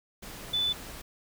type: tone in noise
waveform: sine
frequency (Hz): 3495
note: A7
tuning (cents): -12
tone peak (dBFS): -25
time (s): 0.53-0.73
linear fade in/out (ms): 10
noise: pink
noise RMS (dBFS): -43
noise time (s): 0.22-1.02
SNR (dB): +15
effects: none